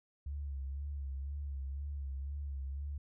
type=tone with vibrato; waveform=sine; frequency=69.7 Hz; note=C#2; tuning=10 cents sharp; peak=-37 dBFS; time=0.26-2.98 s; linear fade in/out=5 ms; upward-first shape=sine; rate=2 Hz; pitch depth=60 cents each way; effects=none